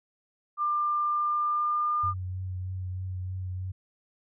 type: tone with pitch glide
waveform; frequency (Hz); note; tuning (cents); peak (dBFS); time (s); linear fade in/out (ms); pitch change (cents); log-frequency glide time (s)
sine; 1194 to 1205.8; D6 to D6; +28 to +45; -24; 0.57-2.14; 50; +17; 1.03-1.93
type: tone with vibrato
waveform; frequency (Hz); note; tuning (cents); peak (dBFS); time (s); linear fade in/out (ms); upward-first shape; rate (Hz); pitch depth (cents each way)
sine; 92.5; F#2; 0; -31; 2.03-3.72; 10; triangle; 3.2; 22
effects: none